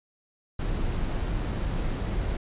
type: noise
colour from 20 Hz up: brown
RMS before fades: -28 dBFS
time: 0.59-2.37 s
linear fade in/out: 5 ms
effects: resampled to 8000 Hz